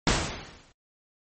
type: noise with exponential decay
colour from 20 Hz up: pink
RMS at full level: -20 dBFS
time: 0.07-0.72 s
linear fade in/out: 2 ms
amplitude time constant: 140 ms
effects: noise-tail reverb RT60 0.1 s tail -25 dB re dry + MP3 32 kbps